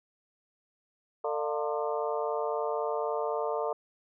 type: harmonic tone with a mistuned harmonic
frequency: 150 Hz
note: D3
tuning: 37 cents sharp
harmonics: 3 / 4 / 5 / 6 / 7 / 8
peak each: -32 / -34 / -36 / -38 / -39 / -40 dBFS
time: 1.24-3.73 s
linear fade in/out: 5 ms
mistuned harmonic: 5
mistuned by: -110 cents
effects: none